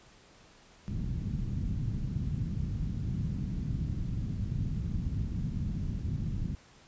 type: low-pass noise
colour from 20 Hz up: white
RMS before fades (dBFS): -33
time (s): 0.88-6.55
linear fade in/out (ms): 0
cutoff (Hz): 180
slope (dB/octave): 24
effects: pink hiss -58 dBFS RMS until 6.87 s + resampled to 16000 Hz